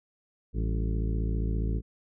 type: harmonic tone with a mistuned harmonic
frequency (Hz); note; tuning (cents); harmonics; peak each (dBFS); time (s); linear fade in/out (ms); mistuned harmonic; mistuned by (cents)
55; A1; 0; 1 / 2 / 3 / 4 / 5 / 6 / 7 / 8; -27 / -33 / -37 / -39 / -41 / -43 / -44 / -45; 0.53-1.82; 50; 4; -150
effects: none